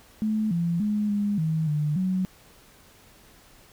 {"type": "tone with pitch steps", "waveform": "sine", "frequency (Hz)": [216.1, 170.2, 209.6, 204.8, 158.8, 149.6, 186.1], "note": ["A3", "F3", "G#3", "G#3", "D#3", "D3", "F#3"], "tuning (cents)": [-31, -44, 16, -24, 36, 32, 10], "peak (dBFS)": -22, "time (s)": [0.22, 2.25], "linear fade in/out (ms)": 0, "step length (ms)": 290, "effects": ["pink hiss -54 dBFS RMS until 3.72 s"]}